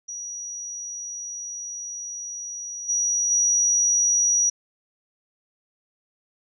sine tone with level steps, 5800 Hz, F#8, 35 cents flat, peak -31 / -20 / -17 dBFS, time 0.08-4.5 s, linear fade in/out 10 ms, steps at 2.88 / 3.3 s, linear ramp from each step 20 ms, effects none

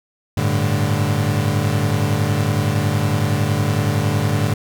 35% pulse chord, G suspended second, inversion none, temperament equal with one note detuned, 99.19 / 110 / 146.83 Hz, G2 / A2 / D3, +21 / 0 / 0 cents, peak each -19 dBFS, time 0.37-4.54 s, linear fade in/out 5 ms, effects none

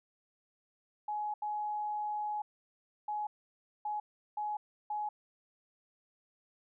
sine tone bursts at uneven times, 841 Hz, G#5, 22 cents sharp, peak -33 dBFS, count 6, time 1.08-1.34 / 1.42-2.42 / 3.08-3.27 / 3.85-4 / 4.37-4.57 / 4.9-5.09 s, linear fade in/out 5 ms, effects none

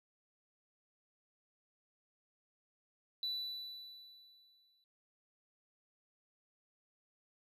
triangle tone with exponential decay, 3970 Hz, B7, 8 cents sharp, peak -32 dBFS, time 3.23-4.84 s, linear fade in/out 1 ms, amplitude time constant 350 ms, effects tanh soft clip ceiling -31 dBFS + resampled to 32000 Hz

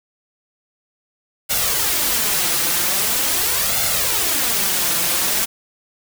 white noise with flanger, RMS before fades -19 dBFS, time 1.49-5.46 s, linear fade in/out 20 ms, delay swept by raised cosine 1.4 to 5.9 ms, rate 0.43 Hz, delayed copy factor +0.6, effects none

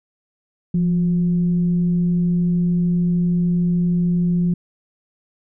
sine tone with frequency modulation, 173.7 Hz, F3, 9 cents flat, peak -15 dBFS, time 0.74-4.54 s, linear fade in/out 5 ms, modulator 192 Hz, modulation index 0.2, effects none

